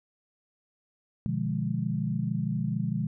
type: chord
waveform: sine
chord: B diminished seventh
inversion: none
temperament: equal with one note detuned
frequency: 123.47 / 150 / 174.61 / 207.7 Hz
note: B2 / D3 / F3 / Ab3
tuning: 0 / +37 / 0 / 0 cents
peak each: -32 dBFS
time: 1.26-3.07 s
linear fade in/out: 0 ms
effects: none